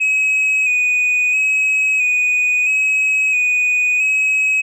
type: tone with vibrato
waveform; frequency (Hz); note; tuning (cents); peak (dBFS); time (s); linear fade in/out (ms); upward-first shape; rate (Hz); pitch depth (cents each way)
sine; 2516; D#7; +19; -10; 0-4.62; 20; square; 0.75; 25
effects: tanh soft clip ceiling -12 dBFS